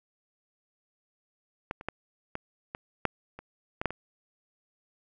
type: clicks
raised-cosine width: 0.5 ms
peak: -17 / -28 / -16 / -19 / -20 / -9 / -27 / -16 / -10 / -22 dBFS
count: 10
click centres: 1.711 / 1.811 / 1.886 / 2.354 / 2.749 / 3.053 / 3.39 / 3.815 / 3.857 / 3.906 s
effects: none